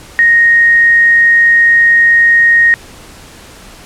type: tone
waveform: sine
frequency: 1864.7 Hz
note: A#6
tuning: in tune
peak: -4 dBFS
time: 0.19-2.74 s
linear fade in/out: 0 ms
effects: pink hiss -35 dBFS RMS until 3.85 s + low-pass 11000 Hz 12 dB/octave